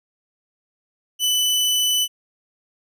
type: tone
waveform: sawtooth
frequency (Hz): 2991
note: F#7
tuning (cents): +18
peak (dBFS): -14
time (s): 1.19-2.08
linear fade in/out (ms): 50
effects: none